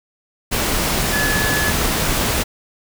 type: tone in noise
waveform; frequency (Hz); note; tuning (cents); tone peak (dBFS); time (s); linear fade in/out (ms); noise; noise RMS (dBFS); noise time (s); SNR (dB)
sine; 1710; A6; -50; -20; 1.12-1.72; 20; pink; -19; 0.51-2.44; -4
effects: none